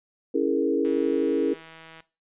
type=chord; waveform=sine; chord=A# half-diminished seventh; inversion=first; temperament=equal; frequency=277.2 / 329.6 / 415.3 / 466.2 Hz; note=C#4 / E4 / G#4 / A#4; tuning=0 / 0 / 0 / 0 cents; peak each=-26 dBFS; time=0.34-1.54 s; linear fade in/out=10 ms
type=click train; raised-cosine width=0.3 ms; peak=-30 dBFS; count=188; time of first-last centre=0.85-2.004 s; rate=162 Hz
effects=noise-tail reverb RT60 0.3 s tail -18 dB re dry + resampled to 8000 Hz